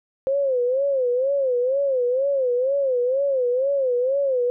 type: tone with vibrato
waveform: sine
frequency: 523.3 Hz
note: C5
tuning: in tune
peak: -18 dBFS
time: 0.27-4.5 s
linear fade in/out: 0 ms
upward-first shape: sine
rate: 2.1 Hz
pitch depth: 130 cents each way
effects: none